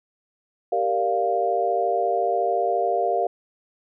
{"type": "chord", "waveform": "sine", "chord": "G minor seventh", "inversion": "none", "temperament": "equal", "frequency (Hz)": [392, 466.2, 587.3, 698.5], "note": ["G4", "Bb4", "D5", "F5"], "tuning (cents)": [0, 0, 0, 0], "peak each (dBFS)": [-27, -26, -28, -22], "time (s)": [0.72, 3.27], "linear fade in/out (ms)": 5, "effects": []}